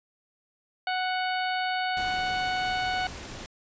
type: harmonic tone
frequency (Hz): 740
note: F#5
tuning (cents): 0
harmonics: 1 / 2 / 3 / 4 / 5 / 6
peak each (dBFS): -28 / -32 / -36 / -37 / -42 / -40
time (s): 0.87-3.07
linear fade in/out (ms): 2
type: noise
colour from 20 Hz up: pink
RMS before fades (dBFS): -40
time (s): 1.97-3.46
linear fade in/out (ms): 0
effects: resampled to 16000 Hz